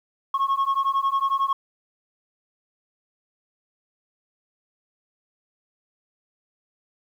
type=beating tone pair; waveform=sine; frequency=1087 / 1098 Hz; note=C#6 / C#6; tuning=-34 / -17 cents; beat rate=11 Hz; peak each=-21 dBFS; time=0.34-1.53 s; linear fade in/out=5 ms; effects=tanh soft clip ceiling -17 dBFS + 9-bit